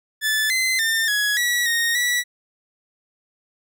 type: tone with pitch steps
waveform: sawtooth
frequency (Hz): 1744 / 2055 / 1803 / 1677 / 1935 / 1858 / 1948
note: A6 / C7 / A6 / G#6 / B6 / A#6 / B6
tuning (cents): -16 / -32 / +42 / +16 / -36 / -6 / -24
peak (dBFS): -15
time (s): 0.21-2.24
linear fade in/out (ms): 50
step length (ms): 290
effects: none